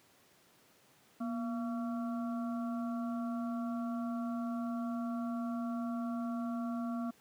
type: harmonic tone with a mistuned harmonic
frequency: 227.1 Hz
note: A#3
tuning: 45 cents flat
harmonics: 1 / 3 / 5 / 6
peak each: -34 / -44 / -48 / -50 dBFS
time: 1.2-7.11 s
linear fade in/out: 10 ms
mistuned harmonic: 1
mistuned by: +87 cents
effects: pink hiss -65 dBFS RMS until 7.2 s + high-pass 150 Hz 12 dB/octave